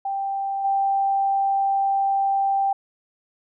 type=tone with level steps; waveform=sine; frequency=786 Hz; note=G5; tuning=4 cents sharp; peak=-23 / -18 dBFS; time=0.05-2.73 s; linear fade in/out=5 ms; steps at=0.64 s; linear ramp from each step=10 ms; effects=none